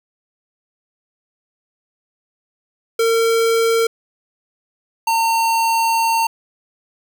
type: tone pair in turn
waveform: square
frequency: 456.2 / 910.1 Hz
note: A#4 / A#5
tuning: -37 / -42 cents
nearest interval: octave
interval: 1195 cents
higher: second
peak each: -14 / -15 dBFS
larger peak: first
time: 2.99-3.87 / 5.07-6.27 s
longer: second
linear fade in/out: 5 ms
effects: none